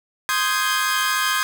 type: chord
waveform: sawtooth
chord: Ab major seventh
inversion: first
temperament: equal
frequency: 1046.5 / 1244.5 / 1568 / 1661.2 Hz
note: C6 / Eb6 / G6 / Ab6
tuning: 0 / 0 / 0 / 0 cents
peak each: -21 dBFS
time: 0.29-1.43 s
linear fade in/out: 0 ms
effects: none